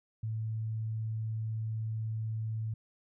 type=tone; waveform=sine; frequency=110.5 Hz; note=A2; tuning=8 cents sharp; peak=-32 dBFS; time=0.23-2.74 s; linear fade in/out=5 ms; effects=none